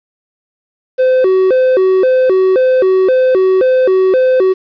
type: tone with vibrato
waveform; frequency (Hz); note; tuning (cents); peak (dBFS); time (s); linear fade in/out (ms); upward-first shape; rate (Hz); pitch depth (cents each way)
triangle; 440; A4; 0; -5; 0.98-4.54; 20; square; 1.9; 270
effects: resampled to 11025 Hz + 7-bit